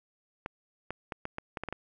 clicks, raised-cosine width 0.5 ms, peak -20 dBFS, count 9, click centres 0.461 / 0.906 / 1.122 / 1.254 / 1.384 / 1.572 / 1.636 / 1.687 / 1.726 s, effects none

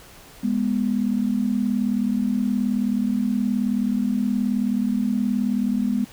sine tone pair together, 205.7 / 244.6 Hz, G#3 / B3, -16 / -16 cents, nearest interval minor third, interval 300 cents, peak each -22 dBFS, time 0.43-6.05 s, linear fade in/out 10 ms, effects pink hiss -46 dBFS RMS until 6.12 s

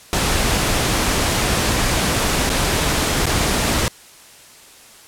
pink noise with dropouts, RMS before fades -18 dBFS, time 0.13-3.88 s, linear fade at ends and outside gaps 0 ms, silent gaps 2.493-2.501 / 3.257-3.266 s, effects white hiss -44 dBFS RMS until 5.07 s + low-pass 11000 Hz 12 dB/octave

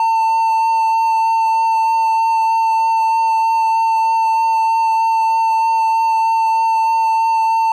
triangle tone with vibrato, 898 Hz, A5, 35 cents sharp, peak -10 dBFS, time 0-7.72 s, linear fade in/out 2 ms, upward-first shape sine, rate 3.2 Hz, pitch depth 9 cents each way, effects none

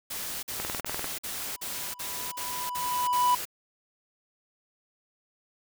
white noise bursts, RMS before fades -35 dBFS, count 9, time 0.1-3.454 s, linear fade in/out 10 ms, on 330 ms, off 48 ms
click train, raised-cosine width 0.5 ms, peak -17 dBFS, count 10, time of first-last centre 0.6-1.043 s, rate 20.3 Hz
triangle tone with exponential growth, 987.8 Hz, B5, in tune, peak -17 dBFS, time 1.41-3.35 s, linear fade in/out 5 ms, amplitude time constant 420 ms
effects none

